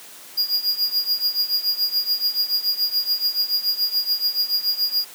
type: tone with tremolo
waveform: square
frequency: 4846 Hz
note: D#8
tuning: 47 cents flat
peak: -16 dBFS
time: 0.37-5.05 s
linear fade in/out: 10 ms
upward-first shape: triangle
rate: 7 Hz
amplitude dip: 90%
effects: white hiss -42 dBFS RMS until 5.14 s + high-pass 200 Hz 12 dB/octave